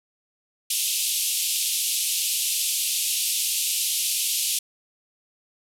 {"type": "band-pass noise", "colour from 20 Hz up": "white", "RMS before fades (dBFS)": -25, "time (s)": [0.7, 4.59], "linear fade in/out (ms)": 5, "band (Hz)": [2600, 13000], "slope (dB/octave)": 48, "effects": []}